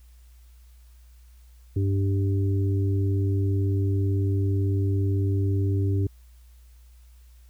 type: harmonic tone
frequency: 98 Hz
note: G2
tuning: in tune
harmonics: 1 / 3 / 4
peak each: -21 / -31 / -33 dBFS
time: 1.76-6.07 s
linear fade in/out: 5 ms
effects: added 60 Hz sine -48 dBFS peak until 7.49 s + white hiss -64 dBFS RMS until 7.49 s